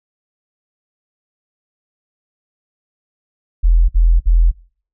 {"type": "tone bursts", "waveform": "sine", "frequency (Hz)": 41.85, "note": "E1", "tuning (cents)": 27, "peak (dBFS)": -7, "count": 3, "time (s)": [3.63, 4.516], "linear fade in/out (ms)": 20, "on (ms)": 260, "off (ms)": 53, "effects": ["noise-tail reverb RT60 0.5 s tail -24 dB re dry"]}